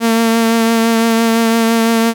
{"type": "tone with vibrato", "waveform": "sawtooth", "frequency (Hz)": 227.8, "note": "A#3", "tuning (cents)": -40, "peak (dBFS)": -6, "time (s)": [0, 2.14], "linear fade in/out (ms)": 50, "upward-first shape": "triangle", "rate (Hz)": 5.9, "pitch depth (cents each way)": 23, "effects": []}